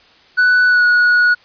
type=tone with pitch glide; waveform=triangle; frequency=1487 to 1458.1 Hz; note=F#6 to F#6; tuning=+8 to -26 cents; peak=-7 dBFS; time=0.37-1.35 s; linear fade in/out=20 ms; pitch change=-34 cents; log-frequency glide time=0.67-0.84 s; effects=white hiss -48 dBFS RMS until 1.44 s + resampled to 11025 Hz